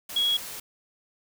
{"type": "tone in noise", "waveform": "sine", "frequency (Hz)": 3322, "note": "G#7", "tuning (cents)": 0, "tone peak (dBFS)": -21, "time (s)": [0.16, 0.37], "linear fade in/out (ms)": 5, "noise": "white", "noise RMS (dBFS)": -38, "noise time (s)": [0.09, 0.6], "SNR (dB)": 14, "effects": []}